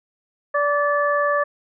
harmonic tone, 580 Hz, D5, 22 cents flat, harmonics 1 / 2 / 3, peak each -20 / -21 / -24 dBFS, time 0.54-1.44 s, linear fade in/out 10 ms, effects none

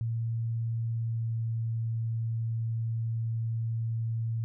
sine tone with pitch glide, 114.7 to 113.84 Hz, A#2 to A#2, -28 to -41 cents, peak -28 dBFS, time 0.01-4.44 s, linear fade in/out 0 ms, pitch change -13 cents, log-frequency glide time 0.93-1.39 s, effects none

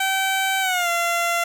15% pulse tone with pitch glide, 770 to 686 Hz, G5 to F5, -31 to -31 cents, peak -13 dBFS, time 0-1.44 s, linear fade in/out 5 ms, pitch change -200 cents, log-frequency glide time 0.61-0.89 s, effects none

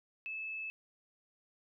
sine tone, 2611 Hz, E7, 17 cents flat, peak -38 dBFS, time 0.26-0.7 s, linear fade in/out 0 ms, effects none

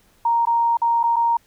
sine tone with dropouts, 932.3 Hz, A#5, in tune, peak -15 dBFS, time 0.25-1.37 s, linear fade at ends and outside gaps 5 ms, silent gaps 0.454-0.47 / 0.771-0.817 / 1.031-1.037 / 1.16-1.164 s, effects pink hiss -58 dBFS RMS until 1.46 s

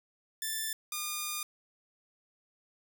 5% pulse tone pair in turn, 1764 / 1213.4 Hz, A6 / D#6, +4 / -44 cents, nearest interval tritone, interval 648 cents, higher first, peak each -22 dBFS, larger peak neither, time 0.42-0.73 / 0.92-1.43 s, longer second, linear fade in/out 2 ms, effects none

